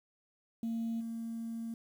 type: tone with level steps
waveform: sine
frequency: 228.4 Hz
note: A#3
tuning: 35 cents flat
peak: -31 / -36 dBFS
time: 0.63-1.74 s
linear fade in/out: 2 ms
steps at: 1 s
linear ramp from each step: 10 ms
effects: tanh soft clip ceiling -30 dBFS + 10-bit